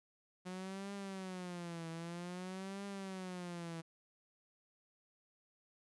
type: tone with vibrato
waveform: sawtooth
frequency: 181.1 Hz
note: F#3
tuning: 37 cents flat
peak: -39 dBFS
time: 0.45-3.82 s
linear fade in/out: 20 ms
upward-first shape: triangle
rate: 0.52 Hz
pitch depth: 180 cents each way
effects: resampled to 24000 Hz